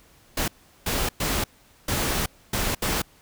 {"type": "noise bursts at uneven times", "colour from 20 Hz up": "pink", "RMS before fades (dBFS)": -25, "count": 6, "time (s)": [[0.37, 0.48], [0.86, 1.09], [1.2, 1.44], [1.88, 2.26], [2.53, 2.75], [2.82, 3.02]], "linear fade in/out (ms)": 5, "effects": ["pink hiss -56 dBFS RMS until 3.21 s"]}